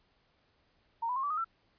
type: tone with pitch steps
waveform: sine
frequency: 922 / 993.9 / 1071.4 / 1155 / 1245 / 1342.1 Hz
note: A#5 / B5 / C6 / D6 / D#6 / E6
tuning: -19 / +11 / +41 / -29 / +1 / +31 cents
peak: -30 dBFS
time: 1.02-1.446 s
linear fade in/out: 10 ms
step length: 71 ms
effects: pink hiss -71 dBFS RMS until 1.78 s + resampled to 11025 Hz